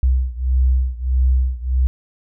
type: beating tone pair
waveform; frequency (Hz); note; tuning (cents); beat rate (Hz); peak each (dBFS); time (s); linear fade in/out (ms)
sine; 63.3 / 64.9; B1 / C2; +43 / -13; 1.6; -16 / -18; 0.03-1.87; 0
effects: none